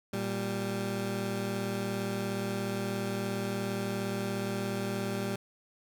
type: tone pair together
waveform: 20% pulse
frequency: 116.54 / 196 Hz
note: A#2 / G3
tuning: 0 / 0 cents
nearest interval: major sixth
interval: 900 cents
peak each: -31 / -28 dBFS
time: 0.13-5.36 s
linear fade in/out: 5 ms
effects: none